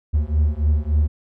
triangle beating tone pair, 73.42 / 76.92 Hz, D2 / D#2, 0 / -19 cents, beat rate 3.5 Hz, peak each -17 dBFS, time 0.13-1.08 s, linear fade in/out 20 ms, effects none

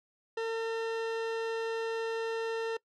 40% pulse tone, 453 Hz, A#4, 50 cents flat, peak -30 dBFS, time 0.37-2.77 s, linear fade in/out 5 ms, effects noise-tail reverb RT60 0.1 s tail -23 dB re dry + low-pass 4000 Hz 12 dB/octave

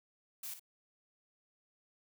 blue noise with echo, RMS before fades -43 dBFS, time 0.43-0.54 s, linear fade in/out 5 ms, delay 56 ms, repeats 1, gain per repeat -10 dB, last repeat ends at 0.596 s, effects none

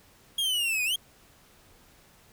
45% pulse exponential two-way sweep, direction down then up, 3301 to 2445 to 3301 Hz, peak -25 dBFS, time 0.38-0.96 s, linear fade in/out 5 ms, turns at 0.84 s, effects pink hiss -58 dBFS RMS until 2.32 s

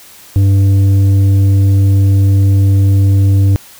triangle tone with tanh clipping, 98 Hz, G2, in tune, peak -7 dBFS, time 0.36-3.56 s, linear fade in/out 0 ms, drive 11 dB, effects white hiss -38 dBFS RMS until 3.79 s

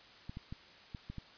clicks, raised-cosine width 5 ms, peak -30 dBFS, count 6, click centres 0.295 / 0.371 / 0.525 / 0.948 / 1.1 / 1.183 s, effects white hiss -57 dBFS RMS until 1.37 s + resampled to 11025 Hz

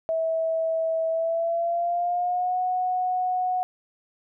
sine tone with pitch glide, 650 to 733.8 Hz, E5 to F#5, -24 to -15 cents, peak -22 dBFS, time 0.09-3.63 s, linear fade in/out 0 ms, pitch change +209 cents, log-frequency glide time 1.09-2.59 s, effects none

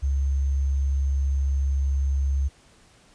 sine tone with sample-and-hold, 68.6 Hz, C#2, 17 cents flat, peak -20 dBFS, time 0.02-2.49 s, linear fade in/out 20 ms, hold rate 6300 Hz, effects pink hiss -56 dBFS RMS until 3.14 s + resampled to 22050 Hz

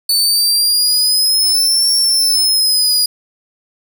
sawtooth exponential two-way sweep, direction up then down, 4487 to 5480 to 4880 Hz, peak -8 dBFS, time 0.09-3.06 s, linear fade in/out 5 ms, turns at 1.93 s, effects none

